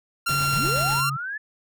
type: tone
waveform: sawtooth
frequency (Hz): 1378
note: F6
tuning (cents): -24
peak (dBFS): -18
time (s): 0.26-1.1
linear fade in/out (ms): 10
type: noise with tremolo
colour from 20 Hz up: pink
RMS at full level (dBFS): -33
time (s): 0.28-1.01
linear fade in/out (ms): 10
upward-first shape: sine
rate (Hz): 8.3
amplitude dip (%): 35
type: tone with pitch glide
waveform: sine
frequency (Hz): 142.1 to 137.82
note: C#3 to C#3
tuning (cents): +43 to -10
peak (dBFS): -27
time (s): 0.3-1.17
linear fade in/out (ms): 10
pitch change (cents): -53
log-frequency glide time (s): 0.44-0.63
type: linear sweep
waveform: sine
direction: up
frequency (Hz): 72.1 to 1760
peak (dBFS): -28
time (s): 0.52-1.38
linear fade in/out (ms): 10
effects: none